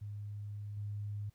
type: tone with level steps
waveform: sine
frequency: 103.2 Hz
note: G#2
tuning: 10 cents flat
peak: -40 / -37 dBFS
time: 0.01-1.3 s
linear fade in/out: 10 ms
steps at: 0.77 s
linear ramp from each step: 2 ms
effects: pink hiss -75 dBFS RMS until 1.34 s